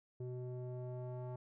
square tone with low-pass filter sweep, 125.1 Hz, B2, 23 cents sharp, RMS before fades -44 dBFS, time 0.2-1.36 s, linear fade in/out 5 ms, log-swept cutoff 420 to 790 Hz, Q 2.2, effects none

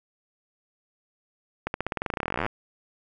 accelerating click train, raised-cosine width 0.5 ms, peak -12 dBFS, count 28, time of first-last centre 1.67-2.464 s, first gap 71 ms, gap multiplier 0.92, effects none

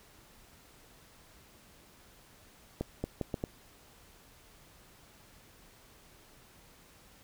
accelerating click train, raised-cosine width 2 ms, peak -19 dBFS, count 5, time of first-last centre 2.81-3.439 s, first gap 230 ms, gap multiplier 0.75, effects pink hiss -59 dBFS RMS until 7.23 s

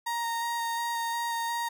35% pulse tone with vibrato, 932.3 Hz, A#5, in tune, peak -27 dBFS, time 0.06-1.69 s, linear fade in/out 10 ms, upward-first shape square, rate 2.8 Hz, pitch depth 11 cents each way, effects none

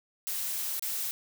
blue noise with dropouts, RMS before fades -33 dBFS, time 0.27-1.11 s, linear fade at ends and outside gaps 0 ms, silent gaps 0.795-0.824 s, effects none

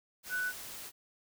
sine tone in noise, 1489 Hz, F#6, 11 cents sharp, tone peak -31 dBFS, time 0.29-0.53 s, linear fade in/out 50 ms, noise white, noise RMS -45 dBFS, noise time 0.23-0.92 s, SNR +11 dB, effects none

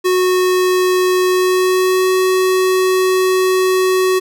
square tone with pitch glide, 367.2 to 372.8 Hz, F#4 to F#4, -13 to +13 cents, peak -12 dBFS, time 0.04-4.2 s, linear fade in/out 20 ms, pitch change +26 cents, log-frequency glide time 1.29-2.1 s, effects none

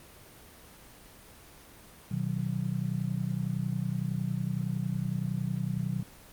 sine chord, B major, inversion none, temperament just, 123.47 / 154.34 / 185.21 Hz, B2 / D#3 / F#3, 0 / -14 / +2 cents, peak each -33 dBFS, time 2.11-6.03 s, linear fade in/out 5 ms, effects pink hiss -52 dBFS RMS until 6.32 s + Opus 24 kbps

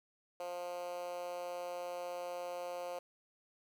10% pulse tone with high-pass filter, 176.5 Hz, F3, 19 cents sharp, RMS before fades -42 dBFS, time 0.4-2.99 s, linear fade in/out 2 ms, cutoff 560 Hz, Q 4.2, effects none

